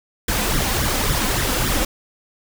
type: noise with flanger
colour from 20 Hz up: pink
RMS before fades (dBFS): -20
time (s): 0.28-1.85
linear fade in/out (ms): 5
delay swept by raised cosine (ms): 0.55 to 4.05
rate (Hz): 3.6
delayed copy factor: +0.75
effects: none